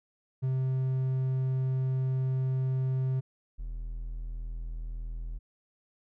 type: tone pair in turn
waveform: triangle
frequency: 130.81 / 40.84 Hz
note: C3 / E1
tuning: 0 / -15 cents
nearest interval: octave + minor sixth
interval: 2015 cents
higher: first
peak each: -24 / -32 dBFS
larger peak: first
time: 0.42-3.21 / 3.58-5.39 s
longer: first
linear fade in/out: 20 ms
effects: none